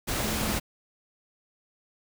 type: tone in noise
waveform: sine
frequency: 215.2 Hz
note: A3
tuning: 38 cents flat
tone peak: -33 dBFS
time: 0.23-0.57 s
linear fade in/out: 20 ms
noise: pink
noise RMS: -29 dBFS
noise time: 0.07-0.6 s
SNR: -7 dB
effects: none